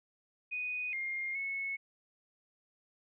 sine tone with pitch steps, 2486 / 2122 / 2197 Hz, D#7 / C7 / C#7, -2 / +24 / -16 cents, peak -34 dBFS, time 0.51-1.77 s, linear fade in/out 20 ms, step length 420 ms, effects none

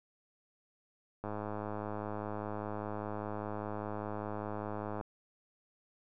click train, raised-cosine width 1 ms, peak -25 dBFS, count 397, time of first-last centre 1.24-5.011 s, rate 105 Hz, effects none

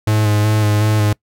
45% pulse tone with vibrato, 106.1 Hz, G#2, 38 cents sharp, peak -12 dBFS, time 0.07-1.13 s, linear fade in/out 5 ms, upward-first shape square, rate 2.7 Hz, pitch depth 21 cents each way, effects noise-tail reverb RT60 0.1 s tail -24 dB re dry

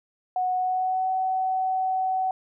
sine tone with pitch glide, 736 to 753.2 Hz, F#5 to F#5, -9 to +31 cents, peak -22 dBFS, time 0.36-2.31 s, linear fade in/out 2 ms, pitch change +40 cents, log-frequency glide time 0.55-1.1 s, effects none

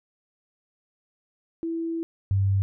sine tone pair in turn, 330.4 / 97.8 Hz, E4 / G2, +4 / -4 cents, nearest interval octave + major sixth, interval 2108 cents, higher first, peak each -26 / -19 dBFS, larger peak second, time 1.63-2.03 / 2.31-2.62 s, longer first, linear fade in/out 0 ms, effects none

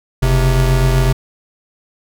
square tone pair together, 45.96 / 130 Hz, F#1 / C3, -11 / -11 cents, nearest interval octave + tritone, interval 1800 cents, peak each -14 dBFS, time 0.22-1.13 s, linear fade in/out 10 ms, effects none

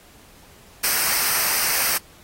white noise with comb filter, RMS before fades -21 dBFS, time 0.83-1.98 s, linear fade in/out 10 ms, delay 0.28 ms, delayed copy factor -0.6, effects pink hiss -50 dBFS RMS until 2.23 s + AAC 48 kbps

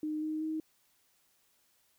sine tone with pitch steps, 306.8 / 310.7 / 314.7 Hz, D#4 / D#4 / D#4, -24 / -2 / +20 cents, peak -32 dBFS, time 0.03-0.6 s, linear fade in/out 2 ms, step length 190 ms, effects white hiss -71 dBFS RMS until 1.98 s

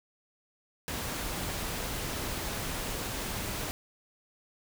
pink noise, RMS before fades -35 dBFS, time 0.88-3.71 s, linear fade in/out 0 ms, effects none

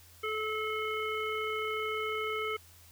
harmonic tone, 433.1 Hz, A4, 27 cents flat, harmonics 1 / 3 / 5 / 7, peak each -35 / -36 / -37 / -43 dBFS, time 0.23-2.57 s, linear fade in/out 10 ms, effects added 85 Hz sine -58 dBFS peak until 2.91 s + white hiss -58 dBFS RMS until 2.91 s

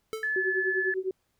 square tone with exponential decay, 439.6 Hz, A4, 2 cents flat, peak -29 dBFS, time 0.13-0.39 s, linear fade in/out 0 ms, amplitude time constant 56 ms
sine tone, 1727 Hz, A6, 33 cents flat, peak -26 dBFS, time 0.23-0.94 s, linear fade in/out 2 ms
sine tone with tremolo, 376.7 Hz, F#4, 31 cents sharp, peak -24 dBFS, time 0.36-1.11 s, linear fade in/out 2 ms, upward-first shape triangle, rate 10 Hz, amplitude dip 100%
effects pink hiss -74 dBFS RMS until 1.39 s

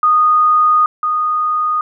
sine tone pair in turn, 1235 / 1235 Hz, D#6 / D#6, -13 / -13 cents, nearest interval unison, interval 0 cents, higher neither, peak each -8 / -13 dBFS, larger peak first, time 0.03-0.86 / 1.03-1.81 s, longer first, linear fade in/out 2 ms, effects none

